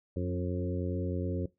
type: harmonic tone with a mistuned harmonic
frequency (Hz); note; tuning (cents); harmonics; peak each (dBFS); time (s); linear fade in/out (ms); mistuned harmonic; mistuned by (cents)
89.6; F2; +45; 1 / 2 / 3 / 4 / 5 / 6; -33 / -36 / -38 / -39 / -40 / -41; 0.16-1.46; 5; 3; +19
effects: noise-tail reverb RT60 0.2 s tail -20 dB re dry